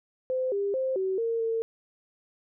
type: tone with pitch steps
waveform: sine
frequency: 515 / 400.8 / 524 / 379.4 / 458.9 / 452.9 Hz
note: C5 / G4 / C5 / F#4 / A#4 / A#4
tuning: -28 / +38 / +2 / +43 / -27 / -50 cents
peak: -25 dBFS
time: 0.3-1.62 s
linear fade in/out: 0 ms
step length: 220 ms
effects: none